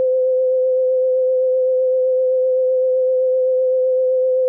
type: tone with vibrato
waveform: sine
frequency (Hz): 514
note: C5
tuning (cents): -31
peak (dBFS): -13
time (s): 0-4.48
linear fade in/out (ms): 0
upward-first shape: triangle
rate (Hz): 7.8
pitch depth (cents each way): 20
effects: none